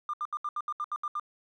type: tone bursts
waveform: triangle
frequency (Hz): 1200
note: D6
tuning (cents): +37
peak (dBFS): -26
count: 10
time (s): 0.09-1.197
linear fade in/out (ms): 2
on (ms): 45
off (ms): 73
effects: tanh soft clip ceiling -27 dBFS + resampled to 22050 Hz